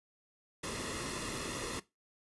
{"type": "noise with comb filter", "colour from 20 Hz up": "pink", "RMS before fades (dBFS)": -39, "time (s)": [0.63, 1.8], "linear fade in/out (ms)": 10, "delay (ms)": 1.3, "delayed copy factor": -0.65, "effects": ["noise-tail reverb RT60 0.2 s tail -18 dB re dry", "resampled to 24000 Hz"]}